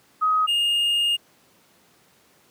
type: tone pair in turn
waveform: sine / triangle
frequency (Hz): 1261 / 2836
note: D#6 / F7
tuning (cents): +23 / +26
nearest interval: octave + major second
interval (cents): 1403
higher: second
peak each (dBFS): -17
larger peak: neither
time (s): 0.21-0.47 / 0.47-1.17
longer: second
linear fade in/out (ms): 20
effects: pink hiss -58 dBFS RMS until 2.5 s + high-pass 150 Hz 12 dB/octave